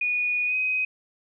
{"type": "tone with pitch glide", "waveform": "sine", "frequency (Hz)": [2461, 2516], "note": ["D#7", "D#7"], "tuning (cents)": [-20, 19], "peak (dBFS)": -22, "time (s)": [0.01, 0.85], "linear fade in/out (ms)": 5, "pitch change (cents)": 39, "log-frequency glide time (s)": [0.46, 0.55], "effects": []}